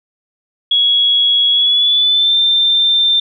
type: tone with pitch glide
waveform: sine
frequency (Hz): 3339 to 3579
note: G#7 to A7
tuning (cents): +9 to +29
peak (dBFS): -9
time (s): 0.71-3.2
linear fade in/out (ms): 5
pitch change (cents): +120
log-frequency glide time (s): 1.51-2.37
effects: none